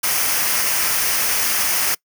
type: noise with comb filter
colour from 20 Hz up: white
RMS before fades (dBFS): -19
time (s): 0.03-1.95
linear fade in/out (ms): 10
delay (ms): 0.26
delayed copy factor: -0.5
effects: noise-tail reverb RT60 0.1 s tail -24 dB re dry